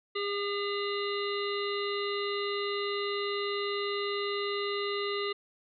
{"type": "harmonic tone", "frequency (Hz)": 405, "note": "G#4", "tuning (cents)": -43, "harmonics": [1, 3, 5, 7, 9, 10], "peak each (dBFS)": [-32, -37, -39, -40, -42, -42], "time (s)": [0.15, 5.33], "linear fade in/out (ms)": 10, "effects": []}